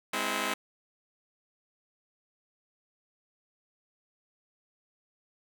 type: chord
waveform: 5% pulse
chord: Ab augmented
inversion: none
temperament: just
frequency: 207.7 / 259.6 / 324.5 Hz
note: Ab3 / C4 / E4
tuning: 0 / -13 / -27 cents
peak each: -23 dBFS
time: 0.13-0.54 s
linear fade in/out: 5 ms
effects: none